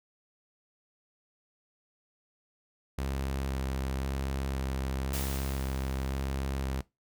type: tone with vibrato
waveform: sawtooth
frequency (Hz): 67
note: C2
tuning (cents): +42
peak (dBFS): -27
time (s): 2.98-6.81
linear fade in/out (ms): 5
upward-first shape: square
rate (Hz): 0.96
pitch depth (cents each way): 13
type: noise with exponential decay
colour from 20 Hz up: white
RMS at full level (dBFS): -36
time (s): 5.13-6.61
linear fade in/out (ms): 5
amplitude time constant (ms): 320
effects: noise-tail reverb RT60 0.2 s tail -20 dB re dry